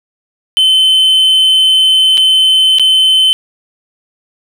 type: tone with dropouts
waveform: triangle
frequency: 3064 Hz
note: G7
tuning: 40 cents flat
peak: -4 dBFS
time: 0.57-3.33 s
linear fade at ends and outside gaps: 0 ms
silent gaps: 2.173-2.178 / 2.785-2.796 s
effects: none